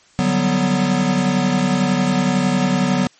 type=chord; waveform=square; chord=G major seventh; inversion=second; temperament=equal; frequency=146.83 / 185 / 196 / 246.9 Hz; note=D3 / F#3 / G3 / B3; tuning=0 / 0 / 0 / 0 cents; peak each=-24 / -19 / -25 / -20 dBFS; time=0.19-3.07 s; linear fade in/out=0 ms; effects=white hiss -52 dBFS RMS until 3.19 s + MP3 32 kbps